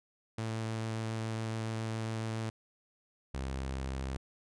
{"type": "tone pair in turn", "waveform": "sawtooth", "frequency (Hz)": [111.6, 66.36], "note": ["A2", "C2"], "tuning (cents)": [25, 25], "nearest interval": "major sixth", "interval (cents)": 900, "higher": "first", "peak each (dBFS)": [-30, -31], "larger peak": "first", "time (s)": [[0.38, 2.5], [3.34, 4.17]], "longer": "first", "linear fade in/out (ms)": 5, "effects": ["resampled to 22050 Hz"]}